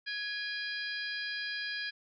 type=harmonic tone with a mistuned harmonic; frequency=812 Hz; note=G#5; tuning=39 cents flat; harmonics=2 / 3 / 4 / 5 / 6; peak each=-37 / -44 / -44 / -44 / -41 dBFS; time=0.06-1.91 s; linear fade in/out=20 ms; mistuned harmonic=2; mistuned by=+48 cents; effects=none